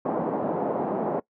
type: band-pass noise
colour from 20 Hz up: white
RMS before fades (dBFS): -27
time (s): 0.05-1.2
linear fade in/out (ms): 5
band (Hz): 170 to 780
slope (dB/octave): 24
effects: noise-tail reverb RT60 0.1 s tail -21 dB re dry